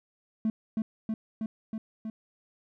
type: tone with echo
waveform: triangle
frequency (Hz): 220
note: A3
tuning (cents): 0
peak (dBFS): -21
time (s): 0.45-0.5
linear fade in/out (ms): 2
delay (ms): 320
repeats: 5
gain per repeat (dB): -2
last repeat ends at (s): 2.1
effects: tanh soft clip ceiling -20 dBFS